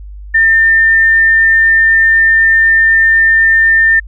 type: tone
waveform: sine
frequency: 1802 Hz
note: A6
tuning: 41 cents sharp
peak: -5 dBFS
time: 0.34-4 s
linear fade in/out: 10 ms
effects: added 50 Hz sine -26 dBFS peak until 4.07 s